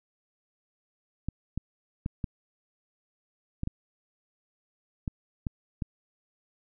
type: clicks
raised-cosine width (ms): 5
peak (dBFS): -18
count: 9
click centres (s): 1.286 / 1.576 / 2.061 / 2.242 / 3.634 / 3.674 / 5.078 / 5.468 / 5.822
effects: none